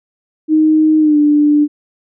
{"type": "tone with pitch glide", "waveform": "sine", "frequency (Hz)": [311.3, 295.7], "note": ["D#4", "D4"], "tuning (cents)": [1, 12], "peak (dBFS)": -7, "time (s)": [0.48, 1.68], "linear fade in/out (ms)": 50, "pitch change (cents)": -89, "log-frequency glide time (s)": [0.99, 1.18], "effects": []}